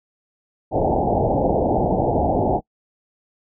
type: low-pass noise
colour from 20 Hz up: white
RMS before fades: -19 dBFS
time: 0.71-2.61 s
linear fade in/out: 50 ms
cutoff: 850 Hz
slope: 96 dB/octave
effects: noise-tail reverb RT60 0.1 s tail -26 dB re dry